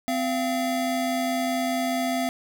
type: tone pair together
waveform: square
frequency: 256.6 / 685 Hz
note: C4 / F5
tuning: -34 / -34 cents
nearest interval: octave + perfect fourth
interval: 1700 cents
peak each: -27 dBFS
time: 0.08-2.29 s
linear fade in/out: 0 ms
effects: none